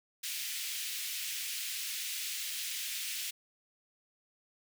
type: high-pass noise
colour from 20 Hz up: pink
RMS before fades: -38 dBFS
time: 0.23-3.31 s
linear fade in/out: 10 ms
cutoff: 2300 Hz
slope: 24 dB/octave
effects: none